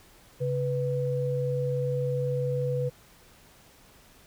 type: tone pair together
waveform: sine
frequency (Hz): 136.37 / 493.9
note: C#3 / B4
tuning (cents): -28 / 0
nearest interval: octave + minor seventh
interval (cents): 2228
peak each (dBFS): -28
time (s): 0.4-2.9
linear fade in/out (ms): 20
effects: pink hiss -56 dBFS RMS until 4.26 s